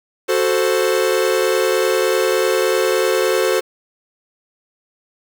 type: chord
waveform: 45% pulse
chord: F# diminished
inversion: none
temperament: equal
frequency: 370 / 440 / 523.3 Hz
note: F#4 / A4 / C5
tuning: 0 / 0 / 0 cents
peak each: -19 dBFS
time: 0.28-3.61 s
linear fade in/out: 20 ms
effects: 7-bit